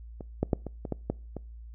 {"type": "clicks", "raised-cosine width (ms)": 2, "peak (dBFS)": [-25, -12, -10, -22, -21, -16, -14, -22], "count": 8, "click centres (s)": [0.208, 0.43, 0.532, 0.667, 0.852, 0.923, 1.1, 1.367], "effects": ["noise-tail reverb RT60 0.4 s tail -25 dB re dry", "added 57 Hz sine -42 dBFS peak until 1.74 s"]}